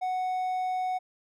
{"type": "tone", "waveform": "triangle", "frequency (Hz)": 740, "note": "F#5", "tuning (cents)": 0, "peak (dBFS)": -25, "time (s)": [0.01, 0.99], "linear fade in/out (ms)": 20, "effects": []}